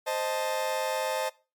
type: chord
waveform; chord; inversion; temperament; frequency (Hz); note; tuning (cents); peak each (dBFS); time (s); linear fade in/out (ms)
40% pulse; A diminished; first; equal; 523.3 / 622.3 / 880; C5 / Eb5 / A5; 0 / 0 / 0; -31; 0.06-1.3; 20
effects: noise-tail reverb RT60 0.3 s tail -20 dB re dry + MP3 96 kbps